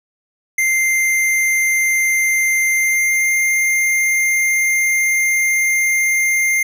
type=tone with pitch glide; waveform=square; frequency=2093 to 2106 Hz; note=C7 to C7; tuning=0 to +11 cents; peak=-14 dBFS; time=0.58-6.63 s; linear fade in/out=5 ms; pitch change=+11 cents; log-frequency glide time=2.71-3.32 s; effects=none